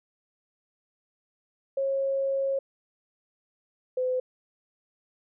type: tone pair in turn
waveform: sine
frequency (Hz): 544 / 508.8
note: C#5 / C5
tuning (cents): -33 / -48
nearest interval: minor second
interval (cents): 115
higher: first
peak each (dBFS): -24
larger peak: neither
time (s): 1.77-2.59 / 3.97-4.2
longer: first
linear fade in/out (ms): 5
effects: none